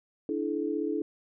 sine chord, D suspended second, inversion none, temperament equal with one note detuned, 293.7 / 329.6 / 429.2 Hz, D4 / E4 / A4, 0 / 0 / -43 cents, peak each -32 dBFS, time 0.29-1.02 s, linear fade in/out 2 ms, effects none

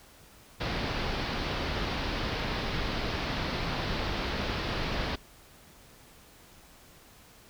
pink low-pass noise, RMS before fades -32 dBFS, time 0.6-5.16 s, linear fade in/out 10 ms, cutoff 5000 Hz, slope 48 dB/octave, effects pink hiss -55 dBFS RMS until 7.49 s

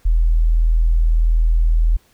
sine tone, 40.74 Hz, E1, 20 cents flat, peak -11 dBFS, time 0.05-1.97 s, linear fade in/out 10 ms, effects pink hiss -56 dBFS RMS until 2.13 s

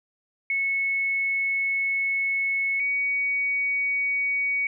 sine tone pair in turn, 2200 / 2250 Hz, C#7 / C#7, -14 / +25 cents, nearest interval unison, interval 39 cents, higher second, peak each -22 dBFS, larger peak neither, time 0.5-2.8 / 2.8-4.67 s, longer first, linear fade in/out 2 ms, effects none

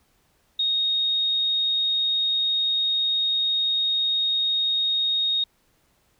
sine tone, 3729 Hz, A#7, in tune, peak -20 dBFS, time 0.59-5.44 s, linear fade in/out 5 ms, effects pink hiss -65 dBFS RMS until 6.19 s

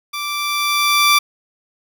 15% pulse tone with level ramp, 1171 Hz, D6, 5 cents flat, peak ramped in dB -17 to -3 dBFS, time 0.13-1.19 s, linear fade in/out 10 ms, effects none

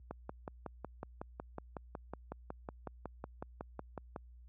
click train, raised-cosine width 1 ms, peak -27 dBFS, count 23, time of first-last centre 0.11-4.162 s, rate 5.43 Hz, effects added 60 Hz sine -47 dBFS peak until 4.48 s + high-pass 80 Hz 12 dB/octave

